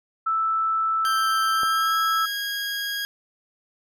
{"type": "tone", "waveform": "sine", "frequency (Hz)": 1318.5, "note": "E6", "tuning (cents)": 0, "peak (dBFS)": -20, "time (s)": [0.26, 2.26], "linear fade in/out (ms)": 10}
{"type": "tone with pitch glide", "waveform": "20% pulse", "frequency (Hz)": [1573, 1638.9], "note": ["G6", "G#6"], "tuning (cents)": [6, -23], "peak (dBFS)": -21, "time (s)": [1.05, 3.05], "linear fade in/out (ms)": 0, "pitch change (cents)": 71, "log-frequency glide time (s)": [1.51, 1.97]}
{"type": "click", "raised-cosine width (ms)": 1, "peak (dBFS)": -21, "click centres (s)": 1.633}
{"effects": []}